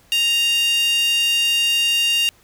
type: tone with high-pass filter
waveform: 5% pulse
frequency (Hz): 932.3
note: A#5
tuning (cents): 0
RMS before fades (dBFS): -18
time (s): 0.12-2.29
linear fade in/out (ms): 0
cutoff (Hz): 2800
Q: 8.1
effects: pink hiss -54 dBFS RMS until 2.43 s